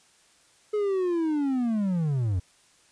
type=linear sweep; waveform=triangle; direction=down; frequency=427.3 to 84.3 Hz; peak=-21 dBFS; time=0.73-2.4 s; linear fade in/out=10 ms; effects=white hiss -60 dBFS RMS until 2.91 s + resampled to 22050 Hz